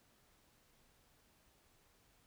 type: silence
effects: pink hiss -71 dBFS RMS until 2.26 s